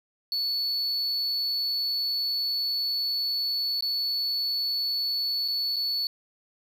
triangle tone with dropouts, 4435 Hz, C#8, in tune, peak -24 dBFS, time 0.32-6.07 s, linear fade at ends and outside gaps 1 ms, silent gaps 3.808-3.824 / 5.479-5.483 / 5.76-5.765 s, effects 9-bit

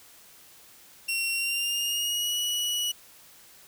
sawtooth tone with pitch glide, 2734 to 2930 Hz, F7 to F#7, -37 to -18 cents, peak -23 dBFS, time 1.08-2.92 s, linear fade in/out 10 ms, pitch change +119 cents, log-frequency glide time 1.31-2.37 s, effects white hiss -53 dBFS RMS until 3.67 s

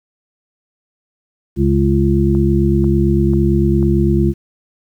harmonic tone, 68.9 Hz, C#2, 10 cents flat, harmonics 1 / 2 / 3 / 5, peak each -16 / -16 / -16 / -16 dBFS, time 1.56-4.34 s, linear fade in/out 50 ms
click train, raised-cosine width 1 ms, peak -20 dBFS, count 4, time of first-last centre 2.35-3.828 s, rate 2.03 Hz
effects 8-bit

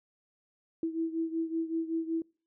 sine beating tone pair, 325.6 / 330.9 Hz, E4 / E4, -21 / +7 cents, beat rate 5.3 Hz, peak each -31 / -35 dBFS, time 0.83-2.22 s, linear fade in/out 2 ms, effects noise-tail reverb RT60 0.4 s tail -26 dB re dry

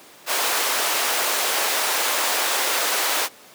pink high-pass noise, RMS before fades -22 dBFS, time 0.26-3.29 s, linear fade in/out 50 ms, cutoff 590 Hz, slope 12 dB/octave, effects pink hiss -46 dBFS RMS until 3.54 s + high-pass 300 Hz 12 dB/octave

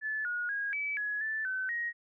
sine tone with pitch steps, 1735 / 1446 / 1640 / 2297 / 1683 / 1758 / 1523 / 1883 Hz, A6 / F#6 / G#6 / D7 / G#6 / A6 / F#6 / A#6, -25 / -40 / -22 / -39 / +23 / -2 / +50 / +17 cents, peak -31 dBFS, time 0.01-1.93 s, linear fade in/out 50 ms, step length 240 ms, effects none

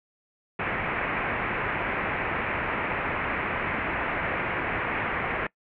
white low-pass noise, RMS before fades -29 dBFS, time 0.59-5.47 s, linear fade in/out 5 ms, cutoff 2400 Hz, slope 48 dB/octave, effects noise-tail reverb RT60 0.1 s tail -23 dB re dry

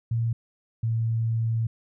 sine tone pair in turn, 115.4 / 113.68 Hz, A#2 / A#2, -17 / -43 cents, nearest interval unison, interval 26 cents, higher first, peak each -22 / -22 dBFS, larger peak neither, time 0.11-0.33 / 0.83-1.67 s, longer second, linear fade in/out 5 ms, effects none

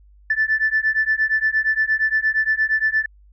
sine beating tone pair, 1752 / 1760.6 Hz, A6 / A6, -8 / +1 cents, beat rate 8.6 Hz, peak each -19 dBFS, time 0.3-3.06 s, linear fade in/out 5 ms, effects tanh soft clip ceiling -9 dBFS + added 50 Hz sine -47 dBFS peak until 3.32 s

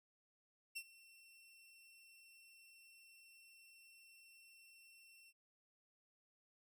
sawtooth tone with ADSR envelope, 2706 Hz, E7, 45 cents sharp, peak -39 dBFS, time 0.75-5.33 s, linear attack 18 ms, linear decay 61 ms, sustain -20 dB, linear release 44 ms, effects none

